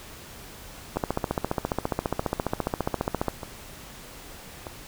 two click trains, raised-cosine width 1 ms, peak -20 / -10 dBFS, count 4 / 35, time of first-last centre 0.96-4.668 / 0.97-3.283 s, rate 0.809 / 14.7 Hz, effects pink hiss -44 dBFS RMS until 4.87 s

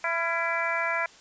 harmonic tone with a mistuned harmonic, 333.6 Hz, E4, 21 cents sharp, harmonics 2 / 3 / 4 / 5 / 6 / 7, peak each -32 / -32 / -32 / -32 / -32 / -32 dBFS, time 0.04-1.06 s, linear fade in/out 2 ms, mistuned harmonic 4, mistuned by +49 cents, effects white hiss -52 dBFS RMS until 1.2 s + resampled to 16000 Hz

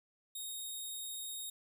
10% pulse tone, 3727 Hz, A#7, 1 cent flat, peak -33 dBFS, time 0.35-1.5 s, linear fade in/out 5 ms, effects none

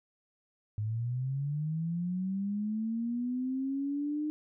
sine linear sweep, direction up, 103.8 to 305.2 Hz, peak -30 dBFS, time 0.78-4.3 s, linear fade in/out 0 ms, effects none

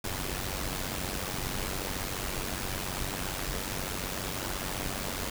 pink noise with amplitude modulation, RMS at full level -31 dBFS, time 0.04-5.3 s, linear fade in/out 5 ms, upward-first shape sine, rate 94.6 Hz, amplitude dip 70%, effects none

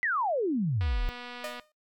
sine exponential sweep, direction down, 2048 to 30.87 Hz, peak -25 dBFS, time 0.03-1.09 s, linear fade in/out 0 ms
click train, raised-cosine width 0.3 ms, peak -26 dBFS, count 193, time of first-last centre 0.81-1.597 s, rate 244 Hz
sawtooth tone with exponential decay, 611 Hz, D#5, 32 cents flat, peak -28 dBFS, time 1.44-1.72 s, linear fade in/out 2 ms, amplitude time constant 59 ms
effects noise-tail reverb RT60 0.2 s tail -23 dB re dry

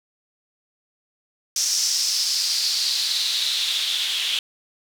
white noise with band-pass filter sweep, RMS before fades -23 dBFS, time 1.56-4.39 s, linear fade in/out 2 ms, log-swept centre 5800 to 3200 Hz, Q 4.7, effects none

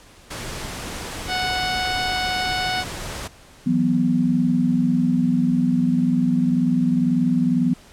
pink noise, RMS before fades -31 dBFS, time 0.3-3.28 s, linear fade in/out 10 ms
harmonic tone, 738 Hz, F#5, 5 cents flat, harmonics 1 / 2 / 3 / 4 / 5 / 6 / 7, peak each -25 / -28 / -30 / -31 / -32 / -33 / -33 dBFS, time 1.27-2.85 s, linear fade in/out 50 ms
sine chord, E suspended second, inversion none, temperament equal, 164.81 / 185 / 246.9 Hz, E3 / F#3 / B3, 0 / 0 / 0 cents, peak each -23 / -22 / -18 dBFS, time 3.66-7.74 s, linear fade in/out 10 ms
effects pink hiss -48 dBFS RMS until 7.92 s + low-pass 10000 Hz 12 dB/octave

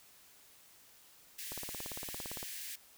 white high-pass noise, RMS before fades -44 dBFS, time 1.38-2.76 s, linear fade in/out 10 ms, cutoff 1600 Hz, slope 96 dB/octave
click train, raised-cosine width 1 ms, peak -30 dBFS, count 17, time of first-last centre 1.52-2.429 s, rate 17.6 Hz
effects white hiss -61 dBFS RMS until 2.97 s

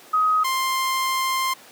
sine / sawtooth tone pair in turn, 1260 / 1051.1 Hz, D#6 / C6, +21 / +8 cents, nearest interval minor third, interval 313 cents, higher first, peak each -16 / -17 dBFS, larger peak first, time 0.13-0.44 / 0.44-1.54 s, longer second, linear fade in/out 10 ms, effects pink hiss -46 dBFS RMS until 1.71 s + high-pass 300 Hz 12 dB/octave

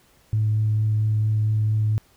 sine tone with vibrato, 107.8 Hz, A2, 35 cents flat, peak -17 dBFS, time 0.33-1.98 s, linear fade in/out 0 ms, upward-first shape triangle, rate 4.4 Hz, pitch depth 11 cents each way, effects tanh soft clip ceiling -13 dBFS + pink hiss -58 dBFS RMS until 2.16 s

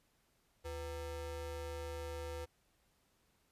square ring-modulated tone, 210.5 Hz, G#3, 24 cents sharp, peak -39 dBFS, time 0.64-2.46 s, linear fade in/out 20 ms, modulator 287 Hz, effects pink hiss -75 dBFS RMS until 3.51 s + resampled to 32000 Hz

